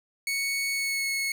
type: tone with pitch glide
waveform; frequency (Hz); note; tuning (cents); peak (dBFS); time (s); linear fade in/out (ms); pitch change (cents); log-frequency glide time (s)
sawtooth; 2218 to 2191; C#7 to C#7; 0 to -21; -23; 0.27-1.32; 2; -21; 0.71-1.07
effects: none